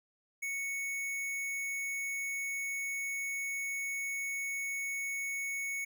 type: tone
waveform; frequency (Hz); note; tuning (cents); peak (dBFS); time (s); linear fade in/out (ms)
square; 2217; C#7; 0; -35; 0.42-5.85; 10
effects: none